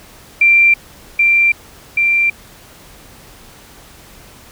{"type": "tone with echo", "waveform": "sine", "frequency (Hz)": 2362, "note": "D7", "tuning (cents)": 9, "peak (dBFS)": -6, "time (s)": [0.41, 0.74], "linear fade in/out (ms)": 5, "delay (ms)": 780, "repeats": 2, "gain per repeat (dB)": -2, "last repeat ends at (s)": 2.3, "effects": ["pink hiss -41 dBFS RMS until 4.51 s"]}